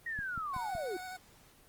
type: linear sweep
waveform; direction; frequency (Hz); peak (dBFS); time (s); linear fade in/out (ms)
sine; down; 1898 to 331.1; -35; 0.06-0.97; 5
type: click train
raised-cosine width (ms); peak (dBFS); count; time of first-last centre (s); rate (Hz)
5; -31; 4; 0.19-0.752; 5.34
type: tone with vibrato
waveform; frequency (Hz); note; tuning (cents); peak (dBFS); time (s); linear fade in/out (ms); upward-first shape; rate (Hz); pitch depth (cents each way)
25% pulse; 740; F#5; 0; -38; 0.53-1.17; 10; square; 12; 15
effects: pink hiss -61 dBFS RMS until 1.68 s + Opus 24 kbps